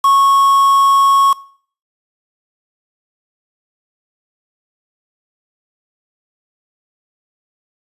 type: tone with quantisation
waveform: triangle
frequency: 1100 Hz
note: C#6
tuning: 14 cents flat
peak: -6 dBFS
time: 0.04-1.33 s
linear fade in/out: 5 ms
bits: 4
effects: noise-tail reverb RT60 0.5 s tail -21 dB re dry + resampled to 32000 Hz